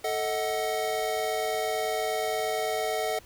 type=chord; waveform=square; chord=D# diminished; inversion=second; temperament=equal with one note detuned; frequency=440 / 631.3 / 740 Hz; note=A4 / D#5 / F#5; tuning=0 / +25 / 0 cents; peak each=-32 dBFS; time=0.04-3.19 s; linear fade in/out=5 ms; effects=pink hiss -54 dBFS RMS until 3.25 s